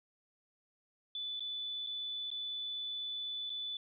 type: tone with dropouts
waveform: sine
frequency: 3484 Hz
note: A7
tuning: 18 cents flat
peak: -37 dBFS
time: 1.15-3.77 s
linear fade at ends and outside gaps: 2 ms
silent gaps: 1.396-1.405 / 1.865-1.87 / 2.304-2.314 / 3.496-3.501 s
effects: none